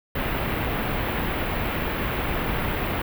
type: band-stop noise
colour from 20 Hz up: pink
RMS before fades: -26 dBFS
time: 0.15-3.02 s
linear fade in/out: 5 ms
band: 2900 to 16000 Hz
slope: 24 dB/octave
effects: none

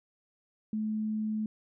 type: tone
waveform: sine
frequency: 215.8 Hz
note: A3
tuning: 33 cents flat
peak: -29 dBFS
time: 0.73-1.46 s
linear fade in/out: 2 ms
effects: none

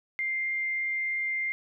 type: tone with frequency modulation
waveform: sine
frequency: 2101 Hz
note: C7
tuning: 7 cents sharp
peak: -27 dBFS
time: 0.19-1.52 s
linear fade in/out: 0 ms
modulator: 85.9 Hz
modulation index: 0.22
effects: none

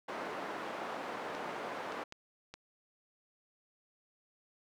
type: band-pass noise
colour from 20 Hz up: white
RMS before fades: -41 dBFS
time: 0.08-2.04 s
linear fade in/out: 10 ms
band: 280 to 1100 Hz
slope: 12 dB/octave
type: clicks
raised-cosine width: 0.2 ms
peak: -29 dBFS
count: 4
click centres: 1.35 / 1.922 / 2.124 / 2.54 s
effects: none

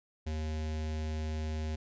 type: tone with notch filter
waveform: square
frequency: 77.78 Hz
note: D#2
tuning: in tune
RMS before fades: -35 dBFS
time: 0.26-1.76 s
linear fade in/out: 10 ms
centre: 1200 Hz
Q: 1.8
effects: resampled to 16000 Hz

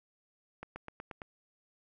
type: accelerating click train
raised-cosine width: 0.5 ms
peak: -27 dBFS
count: 6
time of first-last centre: 0.63-1.218 s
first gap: 130 ms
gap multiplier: 0.95
effects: none

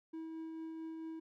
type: tone with tremolo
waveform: triangle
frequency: 322.7 Hz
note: E4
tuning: 37 cents flat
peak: -39 dBFS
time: 0.13-1.2 s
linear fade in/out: 10 ms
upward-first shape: triangle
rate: 4.5 Hz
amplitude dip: 25%
effects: none

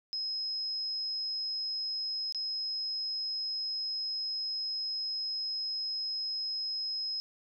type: tone with dropouts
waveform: sine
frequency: 5120 Hz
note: D#8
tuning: 49 cents sharp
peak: -32 dBFS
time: 0.13-7.2 s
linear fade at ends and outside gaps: 0 ms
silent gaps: 2.324-2.347 s
effects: none

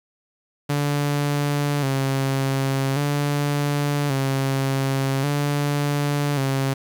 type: tone with vibrato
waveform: sawtooth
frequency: 140 Hz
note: C#3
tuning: 18 cents sharp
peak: -16 dBFS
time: 0.69-6.74 s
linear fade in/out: 10 ms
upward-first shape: square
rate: 0.44 Hz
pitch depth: 56 cents each way
effects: 8-bit

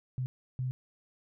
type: tone bursts at uneven times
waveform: sine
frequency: 128.2 Hz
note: C3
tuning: 35 cents flat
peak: -30 dBFS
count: 2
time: 0.18-0.26 / 0.59-0.71 s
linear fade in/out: 0 ms
effects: none

